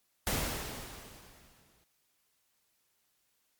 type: noise with exponential decay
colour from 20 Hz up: pink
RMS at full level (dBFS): -30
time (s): 0.27-1.84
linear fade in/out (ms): 0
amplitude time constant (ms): 340
effects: white hiss -75 dBFS RMS until 3.59 s + MP3 96 kbps